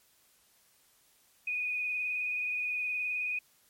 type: tone with vibrato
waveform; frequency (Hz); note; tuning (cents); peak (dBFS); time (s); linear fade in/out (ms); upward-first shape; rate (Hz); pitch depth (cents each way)
sine; 2479; D#7; -7; -30; 1.47-3.39; 5; triangle; 19; 32
effects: white hiss -66 dBFS RMS until 3.69 s + MP3 64 kbps